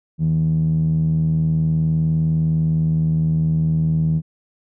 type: tone with low-pass filter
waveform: 5% pulse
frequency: 79.6 Hz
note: D#2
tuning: 40 cents sharp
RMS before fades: -18 dBFS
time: 0.18-4.22 s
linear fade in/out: 50 ms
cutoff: 160 Hz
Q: 6.3
effects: none